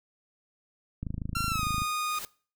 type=click train; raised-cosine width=5 ms; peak=-21 dBFS; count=22; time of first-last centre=1.03-1.819 s; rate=26.6 Hz
type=tone with pitch glide; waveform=sawtooth; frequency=1367 to 1232 Hz; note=F6 to D#6; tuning=-37 to -17 cents; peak=-25 dBFS; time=1.35-2.19 s; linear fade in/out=5 ms; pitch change=-180 cents; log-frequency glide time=1.48-1.64 s
type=noise with exponential growth; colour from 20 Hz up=white; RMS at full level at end=-36 dBFS; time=1.88-2.25 s; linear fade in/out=0 ms; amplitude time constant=80 ms
effects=noise-tail reverb RT60 0.4 s tail -21 dB re dry